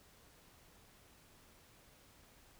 silence, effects pink hiss -64 dBFS RMS until 2.59 s

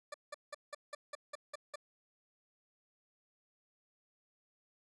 20% pulse tone bursts, 588 Hz, D5, 2 cents sharp, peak -36 dBFS, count 9, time 0.12-1.758 s, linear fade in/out 5 ms, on 22 ms, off 180 ms, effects resampled to 24000 Hz

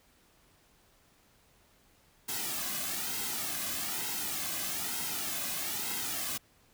white noise with flanger, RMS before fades -35 dBFS, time 2.28-6.38 s, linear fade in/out 10 ms, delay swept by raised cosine 1.7 to 2.21 ms, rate 1.1 Hz, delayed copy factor -0.7, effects pink hiss -65 dBFS RMS until 6.73 s

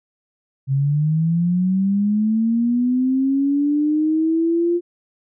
sine linear sweep, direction up, 132.7 to 350 Hz, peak -15 dBFS, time 0.67-4.81 s, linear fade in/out 50 ms, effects none

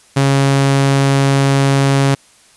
sawtooth tone, 137.6 Hz, C#3, 12 cents flat, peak -6 dBFS, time 0.16-2.15 s, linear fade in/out 10 ms, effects white hiss -48 dBFS RMS until 2.56 s + resampled to 24000 Hz

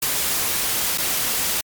white noise with dropouts, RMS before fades -22 dBFS, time 0.02-1.61 s, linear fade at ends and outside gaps 5 ms, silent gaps 0.977-0.981 s, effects MP3 96 kbps

